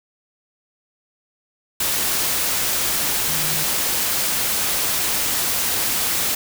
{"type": "tone in noise", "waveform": "sine", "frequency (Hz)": 155.56, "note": "D#3", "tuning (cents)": 0, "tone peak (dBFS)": -32, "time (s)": [3.28, 3.64], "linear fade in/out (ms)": 5, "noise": "white", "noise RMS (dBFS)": -21, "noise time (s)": [1.8, 6.35], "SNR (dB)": -14, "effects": []}